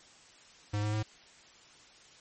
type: tone with pitch steps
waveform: square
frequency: 103.83 / 105.71 / 107.62 Hz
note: G#2 / G#2 / A2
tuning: 0 / +31 / -38 cents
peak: -30 dBFS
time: 0.73-1.03 s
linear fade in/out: 10 ms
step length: 100 ms
effects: white hiss -57 dBFS RMS until 2.2 s + MP3 32 kbps